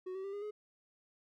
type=tone with pitch steps; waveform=triangle; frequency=370 / 382.2 / 394.7 / 407.7 / 421.1 Hz; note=F#4 / G4 / G4 / G#4 / G#4; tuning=0 / -44 / +12 / -32 / +24 cents; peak=-37 dBFS; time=0.06-0.51 s; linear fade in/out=10 ms; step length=90 ms; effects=none